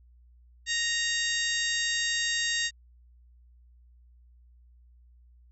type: harmonic tone with a mistuned harmonic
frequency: 932.3 Hz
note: A#5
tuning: in tune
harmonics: 2 / 3 / 4 / 5 / 6 / 7 / 8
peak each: -30 / -35 / -32 / -36 / -39 / -37 / -36 dBFS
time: 0.66-2.71 s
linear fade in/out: 50 ms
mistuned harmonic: 8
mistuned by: +19 cents
effects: added 60 Hz sine -54 dBFS peak until 5.51 s